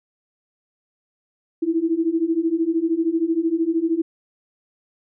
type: beating tone pair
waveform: sine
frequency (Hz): 320.8 / 333.8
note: E4 / E4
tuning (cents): -47 / +22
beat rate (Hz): 13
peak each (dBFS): -22 / -20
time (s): 1.62-4.02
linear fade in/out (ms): 10
effects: none